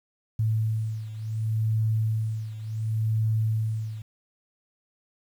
sine beating tone pair, 110 / 110.69 Hz, A2 / A2, 0 / +11 cents, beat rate 0.69 Hz, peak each -25 / -29 dBFS, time 0.39-4.02 s, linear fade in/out 5 ms, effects 9-bit

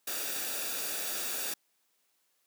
white noise with comb filter, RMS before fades -35 dBFS, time 0.07-1.54 s, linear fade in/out 5 ms, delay 0.96 ms, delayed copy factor -0.55, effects white hiss -74 dBFS RMS until 2.46 s + high-pass 200 Hz 12 dB/octave

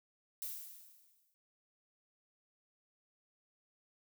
violet noise with exponential decay, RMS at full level -40 dBFS, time 0.42-1.34 s, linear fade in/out 0 ms, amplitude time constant 200 ms, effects none

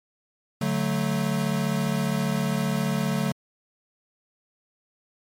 square chord, D major, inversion none, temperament equal with one note detuned, 145.4 / 185 / 220 Hz, D3 / F#3 / A3, -17 / 0 / 0 cents, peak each -28 dBFS, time 0.61-3.32 s, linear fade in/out 5 ms, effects MP3 64 kbps

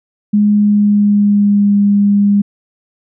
sine tone with pitch glide, 207.7 to 202.7 Hz, G#3 to G#3, 0 to -42 cents, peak -7 dBFS, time 0.33-2.42 s, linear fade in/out 10 ms, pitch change -42 cents, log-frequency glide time 0.52-1.76 s, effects none

